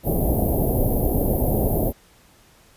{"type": "band-stop noise", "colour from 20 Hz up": "pink", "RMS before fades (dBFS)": -20, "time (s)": [0.03, 1.93], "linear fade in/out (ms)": 50, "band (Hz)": [740, 12000], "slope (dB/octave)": 48, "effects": ["pink hiss -54 dBFS RMS until 2.76 s", "resampled to 32000 Hz"]}